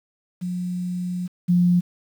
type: tone pair in turn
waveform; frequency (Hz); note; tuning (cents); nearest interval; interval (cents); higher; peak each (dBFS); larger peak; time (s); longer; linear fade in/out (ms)
sine; 179.4 / 176.93; F3 / F3; +47 / +23; unison; 24; first; -24 / -14; second; 0.41-1.28 / 1.48-1.81; first; 20
effects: 8-bit